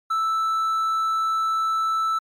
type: tone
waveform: triangle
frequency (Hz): 1318.5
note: E6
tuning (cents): 0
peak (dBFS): -18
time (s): 0.1-2.19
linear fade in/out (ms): 10
effects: MP3 64 kbps